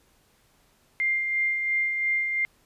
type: tone with tremolo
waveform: sine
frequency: 2100 Hz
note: C7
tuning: 6 cents sharp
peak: -21 dBFS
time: 1-2.45 s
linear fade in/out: 0 ms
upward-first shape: sine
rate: 2.9 Hz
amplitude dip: 40%
effects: pink hiss -63 dBFS RMS until 2.65 s + resampled to 32000 Hz